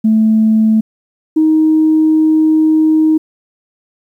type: tone pair in turn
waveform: sine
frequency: 219.2 / 313.6 Hz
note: A3 / D#4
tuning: -6 / +14 cents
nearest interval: tritone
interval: 620 cents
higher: second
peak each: -6 dBFS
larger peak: neither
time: 0.04-0.81 / 1.36-3.18 s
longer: second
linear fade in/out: 10 ms
effects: tanh soft clip ceiling -2 dBFS + 8-bit